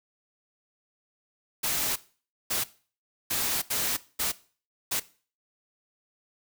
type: noise bursts at uneven times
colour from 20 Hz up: white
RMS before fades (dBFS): -28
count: 6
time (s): 1.63-1.96 / 2.5-2.64 / 3.3-3.62 / 3.7-3.97 / 4.19-4.32 / 4.91-5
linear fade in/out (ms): 10
effects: noise-tail reverb RT60 0.4 s tail -18 dB re dry